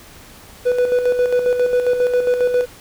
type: tone with tremolo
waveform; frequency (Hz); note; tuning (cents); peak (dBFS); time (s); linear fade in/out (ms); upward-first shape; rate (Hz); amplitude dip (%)
triangle; 493.9; B4; 0; -10; 0.65-2.66; 20; square; 7.4; 50
effects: pink hiss -42 dBFS RMS until 2.8 s